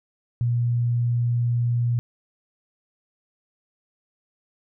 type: tone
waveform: sine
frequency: 119.7 Hz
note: A#2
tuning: 46 cents sharp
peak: -19 dBFS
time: 0.41-1.99 s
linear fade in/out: 0 ms
effects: none